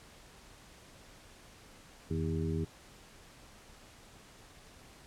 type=harmonic tone with a mistuned harmonic; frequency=80.4 Hz; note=E2; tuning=43 cents flat; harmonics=1 / 2 / 3 / 4 / 5; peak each=-35 / -35 / -40 / -41 / -39 dBFS; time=2.1-2.65 s; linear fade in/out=10 ms; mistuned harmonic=1; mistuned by=+140 cents; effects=pink hiss -56 dBFS RMS until 5.06 s + low-pass 10000 Hz 12 dB/octave